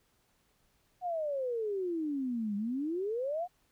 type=exponential two-way sweep; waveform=sine; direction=down then up; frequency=740 to 198.9 to 740 Hz; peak=-31 dBFS; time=1.01-3.48 s; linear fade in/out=50 ms; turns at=2.56 s; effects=pink hiss -72 dBFS RMS until 3.71 s